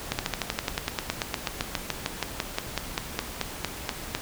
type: slowing click train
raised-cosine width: 0.2 ms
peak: -8 dBFS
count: 29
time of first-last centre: 0.12-4.15 s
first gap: 69 ms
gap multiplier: 1.05
effects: pink hiss -38 dBFS RMS until 4.21 s